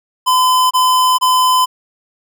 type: tone bursts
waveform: square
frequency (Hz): 1017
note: C6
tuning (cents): -50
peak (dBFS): -10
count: 3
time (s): 0.26-1.66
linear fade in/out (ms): 20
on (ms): 450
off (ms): 25
effects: none